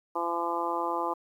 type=harmonic tone; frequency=170.4 Hz; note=F3; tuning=42 cents flat; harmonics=2 / 3 / 4 / 5 / 6 / 7; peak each=-35 / -36 / -37 / -33 / -32 / -36 dBFS; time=0.15-1.14 s; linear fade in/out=10 ms; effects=10-bit